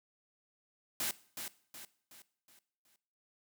white noise with echo, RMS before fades -35 dBFS, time 1-1.11 s, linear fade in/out 2 ms, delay 370 ms, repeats 5, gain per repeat -7 dB, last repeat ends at 2.96 s, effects noise-tail reverb RT60 0.6 s tail -19 dB re dry + high-pass 100 Hz 12 dB/octave

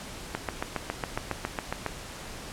click train, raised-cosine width 0.5 ms, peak -13 dBFS, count 12, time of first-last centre 0.35-1.863 s, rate 7.27 Hz, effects pink hiss -41 dBFS RMS until 2.52 s + low-pass 10000 Hz 12 dB/octave

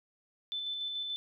sine tone with tremolo, 3520 Hz, A7, in tune, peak -33 dBFS, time 0.52-1.16 s, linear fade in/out 0 ms, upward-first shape square, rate 6.9 Hz, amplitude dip 25%, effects none

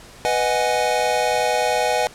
square chord, G# minor seventh, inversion first, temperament equal, 493.9 / 622.3 / 740 / 830.6 Hz, B4 / D#5 / F#5 / G#5, 0 / 0 / 0 / 0 cents, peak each -24 dBFS, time 0.25-2.07 s, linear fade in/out 0 ms, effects pink hiss -43 dBFS RMS until 2.14 s + low-pass 10000 Hz 12 dB/octave

